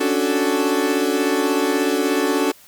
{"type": "chord", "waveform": "40% pulse", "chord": "D major seventh", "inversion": "third", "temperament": "equal", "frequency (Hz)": [277.2, 293.7, 370, 440], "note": ["C#4", "D4", "F#4", "A4"], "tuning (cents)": [0, 0, 0, 0], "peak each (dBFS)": -22, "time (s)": [0, 2.52], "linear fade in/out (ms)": 10, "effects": ["white hiss -48 dBFS RMS until 2.67 s"]}